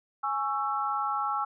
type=chord; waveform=sine; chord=C# minor; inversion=second; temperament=just; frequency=831.5 / 1108.7 / 1330.5 Hz; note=G#5 / C#6 / E6; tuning=+2 / 0 / +16 cents; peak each=-31 / -33 / -30 dBFS; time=0.23-1.45 s; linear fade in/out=10 ms; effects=none